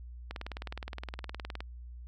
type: click train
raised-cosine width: 0.3 ms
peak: -23 dBFS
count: 26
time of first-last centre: 0.31-1.605 s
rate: 19.3 Hz
effects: added 60 Hz sine -43 dBFS peak until 2.07 s